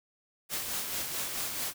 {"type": "noise with tremolo", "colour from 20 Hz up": "white", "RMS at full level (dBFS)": -33, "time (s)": [0.49, 1.74], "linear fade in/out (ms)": 50, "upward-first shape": "sine", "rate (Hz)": 4.6, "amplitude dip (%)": 40, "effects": []}